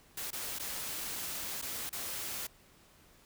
white noise with dropouts, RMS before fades -39 dBFS, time 0.17-2.47 s, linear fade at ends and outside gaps 5 ms, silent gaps 0.306-0.329 / 0.587-0.596 / 1.616-1.623 / 1.894-1.927 s, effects pink hiss -62 dBFS RMS until 3.25 s

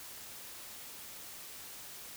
silence, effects white hiss -48 dBFS RMS until 2.16 s

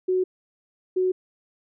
sine tone pair in turn, 370 / 370 Hz, F#4 / F#4, 0 / 0 cents, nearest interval unison, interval 0 cents, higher neither, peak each -19 dBFS, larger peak neither, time 0.08-0.24 / 0.96-1.12 s, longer neither, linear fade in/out 10 ms, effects none

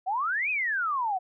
sine exponential two-way sweep, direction up then down, 714 to 2578 to 714 Hz, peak -25 dBFS, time 0.06-1.19 s, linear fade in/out 20 ms, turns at 0.5 s, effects none

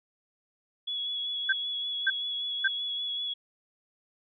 sine tone with vibrato, 3375 Hz, G#7, 27 cents sharp, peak -30 dBFS, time 0.87-3.34 s, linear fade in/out 10 ms, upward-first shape sine, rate 5.2 Hz, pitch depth 17 cents each way
sine tone bursts, 1570 Hz, G6, 2 cents sharp, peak -21 dBFS, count 3, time 1.49-2.678 s, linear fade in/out 5 ms, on 36 ms, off 540 ms
effects none

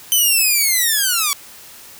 5% pulse linear sweep, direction down, 3072 to 1108.7 Hz, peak -4 dBFS, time 0.12-1.33 s, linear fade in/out 0 ms, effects white hiss -40 dBFS RMS until 1.99 s

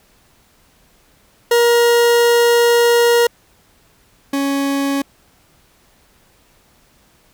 40% pulse tone pair in turn, 473.2 / 277.5 Hz, A#4 / C#4, +26 / +2 cents, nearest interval major sixth, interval 924 cents, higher first, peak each -9 / -15 dBFS, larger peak first, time 1.51-3.27 / 4.33-5.02 s, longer first, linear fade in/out 5 ms, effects pink hiss -54 dBFS RMS until 7.33 s

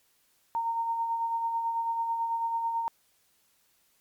sine tone with tremolo, 920 Hz, A#5, 23 cents flat, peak -25 dBFS, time 0.55-2.88 s, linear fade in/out 0 ms, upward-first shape sine, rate 9.1 Hz, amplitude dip 40%, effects white hiss -68 dBFS RMS until 4 s + MP3 96 kbps

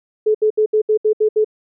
sine tone bursts, 430 Hz, A4, 40 cents flat, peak -11 dBFS, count 8, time 0.26-1.446 s, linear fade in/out 10 ms, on 87 ms, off 70 ms, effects none

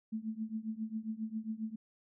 sine tone with tremolo, 220 Hz, A3, in tune, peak -32 dBFS, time 0.12-1.76 s, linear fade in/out 10 ms, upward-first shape triangle, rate 7.4 Hz, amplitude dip 95%, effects none

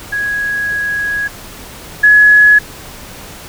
sine tone pair in turn, 1661.2 / 1690.2 Hz, G#6 / G#6, 0 / +30 cents, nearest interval unison, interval 30 cents, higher second, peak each -14 / -3 dBFS, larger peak second, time 0.12-1.28 / 2.03-2.59 s, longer first, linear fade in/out 10 ms, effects pink hiss -32 dBFS RMS until 3.48 s

